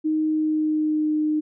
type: tone with pitch glide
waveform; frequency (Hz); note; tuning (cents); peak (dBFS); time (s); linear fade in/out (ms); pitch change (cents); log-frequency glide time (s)
sine; 311.1 to 305.8; D#4 to D#4; 0 to -30; -19; 0.04-1.41; 20; -30; 0.27-1.12
effects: none